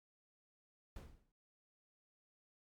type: noise with exponential decay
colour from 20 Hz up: brown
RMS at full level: -44 dBFS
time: 0.96-1.32 s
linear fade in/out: 2 ms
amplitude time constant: 78 ms
effects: MP3 96 kbps